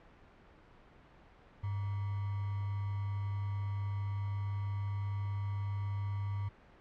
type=tone with sample-and-hold; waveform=sine; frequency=100 Hz; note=G2; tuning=35 cents sharp; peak=-33 dBFS; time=1.63-6.49 s; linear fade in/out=10 ms; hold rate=1050 Hz; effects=pink hiss -59 dBFS RMS until 6.8 s + low-pass 2000 Hz 12 dB/octave